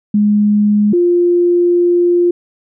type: tone pair in turn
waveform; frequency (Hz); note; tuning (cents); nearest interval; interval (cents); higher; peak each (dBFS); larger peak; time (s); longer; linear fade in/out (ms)
sine; 208.1 / 350; G#3 / F4; +4 / +4; major sixth; 900; second; -8; neither; 0.14-0.93 / 0.93-2.31; second; 5
effects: none